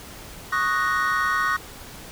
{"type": "chord", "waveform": "triangle", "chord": "D# minor seventh", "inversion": "third", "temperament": "equal", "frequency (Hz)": [1108.7, 1244.5, 1480, 1864.7], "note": ["C#6", "D#6", "F#6", "A#6"], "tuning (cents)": [0, 0, 0, 0], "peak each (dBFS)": -24, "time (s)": [0.52, 1.57], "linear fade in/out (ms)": 10, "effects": ["pink hiss -41 dBFS RMS until 2.11 s"]}